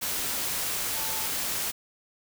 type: tone in noise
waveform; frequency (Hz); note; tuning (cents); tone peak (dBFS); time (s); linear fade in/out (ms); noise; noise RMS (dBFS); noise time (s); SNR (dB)
sine; 880; A5; 0; -40; 0.95-1.28; 20; white; -30; 0.01-1.72; -13
effects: none